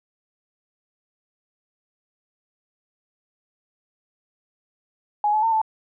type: tone with pitch steps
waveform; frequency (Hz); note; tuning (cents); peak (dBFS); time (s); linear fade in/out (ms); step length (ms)
sine; 835 / 858 / 905 / 877; G#5 / A5 / A5 / A5; +9 / -44 / +48 / -6; -17; 5.24-5.616; 2; 94
effects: none